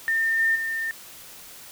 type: tone with level steps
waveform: sine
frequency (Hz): 1809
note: A6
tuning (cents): +48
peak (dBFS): -20 / -18 / -25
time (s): 0.08-0.91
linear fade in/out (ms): 0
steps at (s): 0.39 / 0.55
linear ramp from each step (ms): 10
effects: white hiss -44 dBFS RMS until 1.71 s